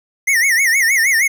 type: tone with vibrato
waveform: square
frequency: 2000 Hz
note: B6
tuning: 21 cents sharp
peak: -12 dBFS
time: 0.27-1.28 s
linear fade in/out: 10 ms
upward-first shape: sine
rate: 6.4 Hz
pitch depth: 190 cents each way
effects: none